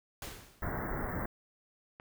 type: noise with exponential decay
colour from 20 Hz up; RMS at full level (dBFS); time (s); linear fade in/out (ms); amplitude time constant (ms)
pink; -40; 0.22-0.82; 2; 130
type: band-stop noise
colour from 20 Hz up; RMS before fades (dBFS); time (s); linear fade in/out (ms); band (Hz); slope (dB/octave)
pink; -36; 0.62-1.26; 5; 2000 to 16000; 96
type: click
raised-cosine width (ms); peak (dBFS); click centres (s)
0.5; -33; 1.999
effects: none